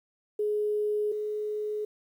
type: tone pair in turn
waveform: sine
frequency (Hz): 420 / 423.2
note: G#4 / G#4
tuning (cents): +19 / +33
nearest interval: unison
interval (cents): 14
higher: second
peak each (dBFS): -25 / -29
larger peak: first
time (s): 0.39-1.12 / 1.12-1.85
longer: neither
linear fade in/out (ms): 5
effects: 10-bit